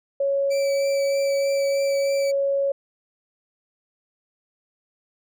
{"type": "tone", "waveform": "sine", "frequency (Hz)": 554.4, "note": "C#5", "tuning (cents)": 0, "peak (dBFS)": -19, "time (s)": [0.2, 2.72], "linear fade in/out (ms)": 5}
{"type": "tone with vibrato", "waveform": "20% pulse", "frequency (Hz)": 2316, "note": "D7", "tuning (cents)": -25, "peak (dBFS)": -27, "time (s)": [0.5, 2.32], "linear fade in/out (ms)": 20, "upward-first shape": "triangle", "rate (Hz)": 3.2, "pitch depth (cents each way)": 22}
{"effects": []}